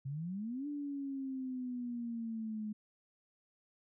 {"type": "exponential two-way sweep", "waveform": "sine", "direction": "up then down", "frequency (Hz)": [130.81, 293.7, 211], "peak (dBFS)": -37, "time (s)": [0.05, 2.73], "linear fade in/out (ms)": 10, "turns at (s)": 0.67, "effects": []}